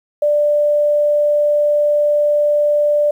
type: tone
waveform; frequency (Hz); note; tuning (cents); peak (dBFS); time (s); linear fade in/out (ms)
sine; 590; D5; +8; -11; 0.22-3.11; 5
effects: 8-bit